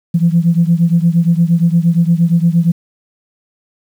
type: beating tone pair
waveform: sine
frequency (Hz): 166.3 / 174.9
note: E3 / F3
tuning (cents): +16 / +3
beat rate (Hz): 8.6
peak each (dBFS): -10 / -12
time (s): 0.14-2.72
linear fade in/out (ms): 10
effects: tanh soft clip ceiling -1 dBFS + 7-bit